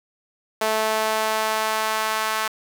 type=tone with high-pass filter sweep; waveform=sawtooth; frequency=218.3 Hz; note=A3; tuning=13 cents flat; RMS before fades=-23 dBFS; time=0.61-2.48 s; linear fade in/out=5 ms; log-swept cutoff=620 to 1100 Hz; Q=1.5; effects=8-bit